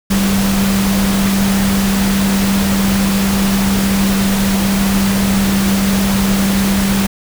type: tone in noise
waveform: sine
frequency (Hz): 196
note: G3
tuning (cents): 0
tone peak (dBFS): -12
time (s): 0.1-7.07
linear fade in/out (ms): 10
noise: pink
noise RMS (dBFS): -19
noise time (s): 0.1-7.07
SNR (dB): +4
effects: none